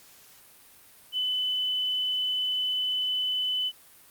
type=tone; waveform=sine; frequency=3010 Hz; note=F#7; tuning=29 cents sharp; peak=-25 dBFS; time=1.12-3.72 s; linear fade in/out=50 ms; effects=white hiss -54 dBFS RMS until 4.1 s + Opus 48 kbps